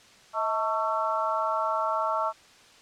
harmonic tone with a mistuned harmonic, 223.2 Hz, A3, 25 cents sharp, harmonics 3 / 4 / 5 / 6, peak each -30 / -30 / -30 / -30 dBFS, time 0.33-2.33 s, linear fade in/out 50 ms, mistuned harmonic 3, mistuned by -78 cents, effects white hiss -54 dBFS RMS until 2.81 s + low-pass 6000 Hz 12 dB/octave

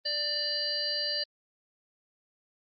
harmonic tone with a mistuned harmonic, 587.3 Hz, D5, in tune, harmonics 1 / 3 / 5 / 7 / 8, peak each -39 / -39 / -40 / -36 / -30 dBFS, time 0.05-1.24 s, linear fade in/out 10 ms, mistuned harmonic 3, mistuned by +25 cents, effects Opus 32 kbps

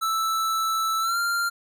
square tone with pitch glide, 1318.5 to 1389.7 Hz, E6 to F6, 0 to -9 cents, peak -23 dBFS, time 0.01-1.5 s, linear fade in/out 20 ms, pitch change +91 cents, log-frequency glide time 1-1.18 s, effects none

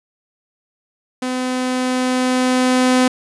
sawtooth tone with level ramp, 254.3 Hz, C4, 49 cents flat, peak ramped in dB -16 to -7 dBFS, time 1.22-3.08 s, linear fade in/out 5 ms, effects resampled to 24000 Hz

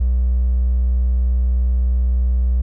triangle tone with hard clipping, 61.6 Hz, B1, 4 cents flat, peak -13 dBFS, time 0-2.62 s, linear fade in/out 10 ms, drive 2 dB, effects none

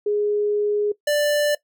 sine / square tone pair in turn, 415.3 / 589.6 Hz, G#4 / D5, 0 / +7 cents, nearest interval tritone, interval 607 cents, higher second, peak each -18 dBFS, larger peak neither, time 0.06-0.92 / 1.07-1.55 s, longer first, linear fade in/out 5 ms, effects noise-tail reverb RT60 0.1 s tail -19 dB re dry

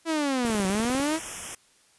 sawtooth linear two-way sweep, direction down then up, 333.8 to 185 to 331.4 Hz, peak -20 dBFS, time 0.05-1.2 s, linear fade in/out 50 ms, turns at 0.67 s
white band-stop noise, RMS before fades -35 dBFS, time 0.45-1.55 s, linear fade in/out 5 ms, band 3400 to 5300 Hz, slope 96 dB/octave
click train, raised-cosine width 2 ms, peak -21 dBFS, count 12, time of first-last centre 0.45-1 s, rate 20 Hz
effects white hiss -61 dBFS RMS until 1.98 s + resampled to 24000 Hz

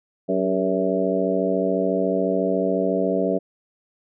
harmonic tone with a mistuned harmonic, 94 Hz, F#2, 28 cents sharp, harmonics 2 / 3 / 4 / 5 / 6 / 7, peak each -26 / -26 / -26 / -26 / -26 / -26 dBFS, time 0.28-3.39 s, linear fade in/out 20 ms, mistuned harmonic 4, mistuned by +63 cents, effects none

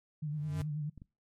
sine tone with vibrato, 150 Hz, D3, 37 cents sharp, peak -33 dBFS, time 0.22-0.9 s, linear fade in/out 10 ms, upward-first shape sine, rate 9.3 Hz, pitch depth 53 cents each way
square tone with exponential growth, 91.6 Hz, F#2, 17 cents flat, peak -34 dBFS, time 0.3-0.62 s, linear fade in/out 5 ms, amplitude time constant 69 ms
clicks, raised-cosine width 5 ms, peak -36 dBFS, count 2, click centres 0.977 / 1.019 s
effects noise-tail reverb RT60 0.3 s tail -24 dB re dry + MP3 64 kbps

